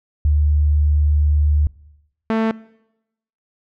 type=tone pair in turn; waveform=sine / sawtooth; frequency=74.3 / 222.6 Hz; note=D2 / A3; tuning=+21 / +20 cents; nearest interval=octave + perfect fifth; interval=1899 cents; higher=second; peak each=-12 dBFS; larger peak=neither; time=0.25-1.67 / 2.3-2.51 s; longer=first; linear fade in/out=0 ms; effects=noise-tail reverb RT60 0.9 s tail -22 dB re dry + low-pass 2000 Hz 12 dB/octave